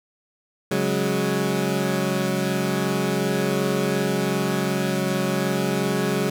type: chord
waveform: 20% pulse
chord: C# suspended fourth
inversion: none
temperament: equal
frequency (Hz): 138.59 / 185 / 207.7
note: C#3 / F#3 / G#3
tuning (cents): 0 / 0 / 0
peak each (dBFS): -22 / -19 / -21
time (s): 0.71-6.3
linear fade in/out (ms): 5
effects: none